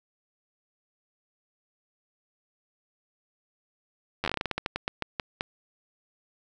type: slowing click train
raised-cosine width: 0.3 ms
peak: -12 dBFS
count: 18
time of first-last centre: 4.24-5.409 s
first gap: 10 ms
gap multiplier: 1.21
effects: none